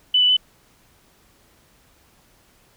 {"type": "tone with pitch steps", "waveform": "sine", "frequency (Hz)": [2993, 2973, 3011], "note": ["F#7", "F#7", "F#7"], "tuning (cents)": [19, 8, 30], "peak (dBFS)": -13, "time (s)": [0.14, 0.368], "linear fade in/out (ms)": 5, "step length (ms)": 76, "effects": ["pink hiss -57 dBFS RMS until 2.76 s"]}